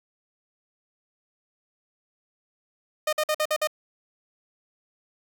sawtooth tone bursts, 613 Hz, D#5, 26 cents flat, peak -18 dBFS, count 6, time 3.07-3.673 s, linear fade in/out 5 ms, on 58 ms, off 51 ms, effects none

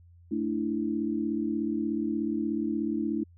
sine chord, A suspended fourth, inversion none, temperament just, 220 / 293.3 / 330 Hz, A3 / D4 / E4, 0 / -2 / +2 cents, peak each -31 dBFS, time 0.31-3.24 s, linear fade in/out 10 ms, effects added 86 Hz sine -52 dBFS peak until 3.37 s

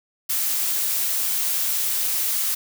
blue noise, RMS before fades -23 dBFS, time 0.29-2.55 s, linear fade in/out 10 ms, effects none

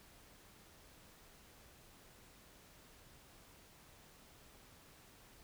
silence, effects pink hiss -62 dBFS RMS until 5.43 s

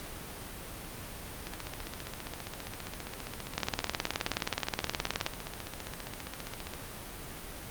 two click trains, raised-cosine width 0.2 ms, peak -21 / -11 dBFS, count 80 / 33, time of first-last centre 1.47-6.737 / 3.58-5.264 s, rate 15 / 19 Hz, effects pink hiss -43 dBFS RMS until 7.7 s + Opus 48 kbps

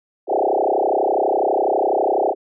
sine tone with frequency modulation, 586 Hz, D5, 4 cents flat, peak -15 dBFS, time 0.27-2.35 s, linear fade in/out 50 ms, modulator 32.1 Hz, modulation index 7.2, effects none

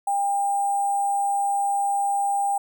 sine tone with sample-and-hold, 800 Hz, G5, 35 cents sharp, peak -20 dBFS, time 0.07-2.58 s, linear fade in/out 5 ms, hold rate 8820 Hz, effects none

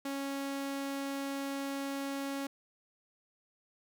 sawtooth tone, 276.2 Hz, C#4, 6 cents flat, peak -31 dBFS, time 0.05-2.47 s, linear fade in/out 5 ms, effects none

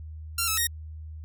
5% pulse tone with pitch steps, 1374 / 1302 / 1868 Hz, F6 / E6 / A#6, -29 / -22 / +3 cents, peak -13 dBFS, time 0.38-0.671 s, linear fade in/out 5 ms, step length 97 ms, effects added 78 Hz sine -37 dBFS peak until 1.24 s

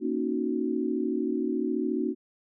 sine chord, D# minor seventh, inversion second, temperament equal with one note detuned, 236.5 / 277.2 / 311.1 / 370 Hz, A#3 / C#4 / D#4 / F#4, +25 / 0 / 0 / 0 cents, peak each -31 dBFS, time 0-2.15 s, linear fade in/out 50 ms, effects none

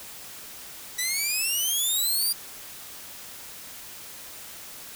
10% pulse exponential sweep, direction up, 1949 to 4832 Hz, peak -16 dBFS, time 0.98-2.33 s, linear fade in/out 10 ms, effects white hiss -42 dBFS RMS until 4.95 s

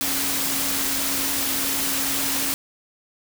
sine tone in noise, 274.2 Hz, C#4, 19 cents flat, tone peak -33 dBFS, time 0.01-2.54 s, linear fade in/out 0 ms, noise white, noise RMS -24 dBFS, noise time 0.01-2.54 s, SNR -12 dB, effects none

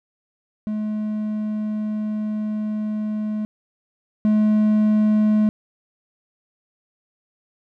triangle tone pair in turn, 213.3 / 213.3 Hz, G#3 / G#3, +46 / +46 cents, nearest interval unison, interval 0 cents, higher neither, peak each -20 / -12 dBFS, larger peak second, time 0.67-3.45 / 4.25-5.49 s, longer first, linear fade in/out 0 ms, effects none

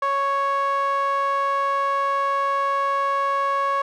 sawtooth tone with band-pass filter, 554.4 Hz, C#5, in tune, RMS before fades -22 dBFS, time 0.02-3.82 s, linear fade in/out 5 ms, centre 1100 Hz, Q 3, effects none

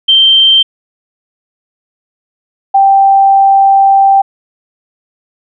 sine tone pair in turn, 3136 / 784 Hz, G7 / G5, 0 / 0 cents, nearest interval 2 octaves, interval 2400 cents, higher first, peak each -3 dBFS, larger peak neither, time 0.08-0.63 / 2.74-4.22 s, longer second, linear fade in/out 10 ms, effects none

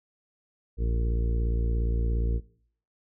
harmonic tone, 57.2 Hz, A#1, 32 cents flat, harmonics 1 / 2 / 3 / 4 / 5 / 6 / 7 / 8, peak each -24 / -34 / -41 / -41 / -46 / -43 / -46 / -40 dBFS, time 0.77-2.41 s, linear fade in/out 50 ms, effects noise-tail reverb RT60 0.6 s tail -20 dB re dry

